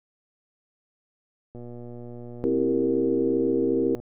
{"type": "click train", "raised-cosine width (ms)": 2, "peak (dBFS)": -28, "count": 295, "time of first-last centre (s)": [1.55, 4], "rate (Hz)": 120}
{"type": "chord", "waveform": "sine", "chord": "C dominant seventh", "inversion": "none", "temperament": "equal", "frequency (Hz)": [261.6, 329.6, 392, 466.2], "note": ["C4", "E4", "G4", "Bb4"], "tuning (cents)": [0, 0, 0, 0], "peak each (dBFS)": -26, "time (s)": [2.44, 3.95], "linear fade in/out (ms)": 0}
{"effects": []}